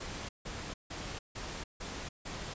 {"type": "noise bursts", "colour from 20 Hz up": "pink", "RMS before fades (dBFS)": -41, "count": 6, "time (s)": [0, 2.54], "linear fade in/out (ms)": 10, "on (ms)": 290, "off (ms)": 160, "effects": ["resampled to 16000 Hz"]}